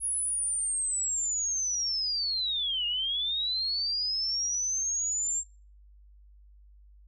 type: linear two-way sweep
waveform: sine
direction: down then up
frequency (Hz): 10548 to 2827 to 7470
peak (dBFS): -27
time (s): 0-5.44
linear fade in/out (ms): 50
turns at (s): 2.86
effects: noise-tail reverb RT60 0.4 s tail -25 dB re dry + added 50 Hz sine -52 dBFS peak until 7.07 s